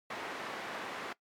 white band-pass noise, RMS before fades -41 dBFS, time 0.1-1.13 s, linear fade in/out 5 ms, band 230 to 1700 Hz, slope 12 dB/octave, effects noise-tail reverb RT60 0.1 s tail -19 dB re dry + MP3 96 kbps

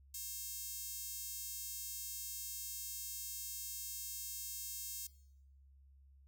5% pulse tone with high-pass filter, 540 Hz, C#5, 45 cents flat, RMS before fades -45 dBFS, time 0.14-5.07 s, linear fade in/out 5 ms, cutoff 9000 Hz, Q 1.2, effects noise-tail reverb RT60 0.8 s tail -21 dB re dry + added 68 Hz sine -60 dBFS peak until 6.27 s

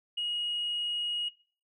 sine tone, 2887 Hz, F#7, 43 cents flat, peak -28 dBFS, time 0.17-1.29 s, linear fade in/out 10 ms, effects noise-tail reverb RT60 0.4 s tail -18 dB re dry + tanh soft clip ceiling -26 dBFS

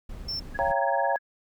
brown noise, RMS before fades -39 dBFS, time 0.09-0.72 s, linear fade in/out 5 ms
triangle tone, 5380 Hz, E8, 34 cents sharp, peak -28 dBFS, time 0.28-0.4 s, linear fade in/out 10 ms
sine tone with tremolo, 1672 Hz, G#6, 11 cents sharp, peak -29 dBFS, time 0.54-1.19 s, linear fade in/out 20 ms, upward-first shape sine, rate 18 Hz, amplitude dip 100%
sine chord, G half-diminished seventh, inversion second, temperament equal with one note detuned, 554.4 / 684.9 / 784 / 932.3 Hz, Db5 / F5 / G5 / Bb5, 0 / -34 / 0 / 0 cents, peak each -28 dBFS, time 0.59-1.16 s, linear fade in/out 0 ms
effects none

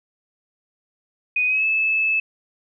sine tone with pitch glide, 2489 to 2611 Hz, D#7 to E7, 0 to -17 cents, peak -17 dBFS, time 1.36-2.2 s, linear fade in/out 5 ms, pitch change +83 cents, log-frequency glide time 1.46-1.65 s, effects none

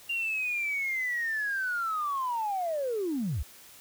sine linear sweep, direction down, 2794 to 52.4 Hz, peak -27 dBFS, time 0.09-3.43 s, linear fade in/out 10 ms, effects tanh soft clip ceiling -23 dBFS + white hiss -52 dBFS RMS until 3.8 s

